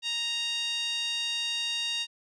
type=tone with band-pass filter; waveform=5% pulse; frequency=932.3 Hz; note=A#5; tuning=in tune; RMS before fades=-31 dBFS; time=0.02-2.07 s; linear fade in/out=50 ms; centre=3300 Hz; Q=4.9; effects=resampled to 24000 Hz